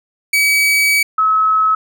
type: tone pair in turn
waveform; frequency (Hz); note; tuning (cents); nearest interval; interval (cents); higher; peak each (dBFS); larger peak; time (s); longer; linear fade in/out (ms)
40% pulse / sine; 2278 / 1288.5; C#7 / E6; +47 / -40; minor seventh; 987; first; -10; neither; 0.33-1.03 / 1.18-1.75; first; 5
effects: none